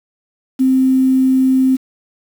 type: tone with quantisation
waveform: sine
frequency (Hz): 261.6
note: C4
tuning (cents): 0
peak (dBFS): -9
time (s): 0.59-1.77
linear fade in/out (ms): 20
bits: 6
effects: none